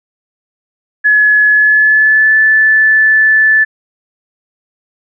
sine tone with pitch glide, 1700 to 1746.8 Hz, G#6 to A6, +40 to -13 cents, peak -5 dBFS, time 1.04-3.65 s, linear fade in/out 20 ms, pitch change +47 cents, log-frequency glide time 1.48-2.36 s, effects none

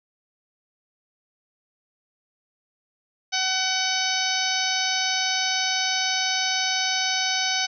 harmonic tone, 754 Hz, F#5, 32 cents sharp, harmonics 1 / 2 / 3 / 4 / 5 / 6 / 7 / 8, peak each -30 / -30 / -30 / -30 / -30 / -30 / -30 / -30 dBFS, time 3.32-7.67 s, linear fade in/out 20 ms, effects none

